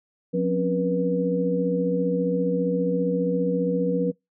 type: tone cluster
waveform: sine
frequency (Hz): 179.1 / 262.1 / 277 / 483.9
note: F3 / C4 / C#4 / B4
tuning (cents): +44 / +3 / -1 / -35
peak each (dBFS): -24 / -31 / -29 / -24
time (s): 0.33-4.12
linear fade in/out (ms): 20
effects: noise-tail reverb RT60 0.2 s tail -26 dB re dry